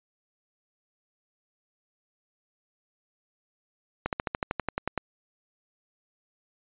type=slowing click train; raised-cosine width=0.5 ms; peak=-12 dBFS; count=12; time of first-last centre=4.06-4.977 s; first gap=68 ms; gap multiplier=1.04; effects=resampled to 8000 Hz